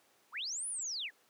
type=linear two-way sweep; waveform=sine; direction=up then down; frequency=814 to 10180 to 1563 Hz; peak=-36 dBFS; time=0.32-1.11 s; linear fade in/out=50 ms; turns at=0.68 s; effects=pink hiss -68 dBFS RMS until 1.29 s + high-pass 300 Hz 12 dB/octave